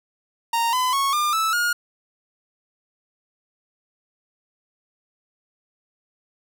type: tone with pitch steps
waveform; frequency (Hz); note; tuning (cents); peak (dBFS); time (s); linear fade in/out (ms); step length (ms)
45% pulse; 927 / 1010.9 / 1102.4 / 1202.2 / 1311 / 1429.6; A#5 / B5 / C#6 / D6 / E6 / F6; -10 / +40 / -10 / +40 / -10 / +40; -19; 0.53-1.73; 5; 200
effects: none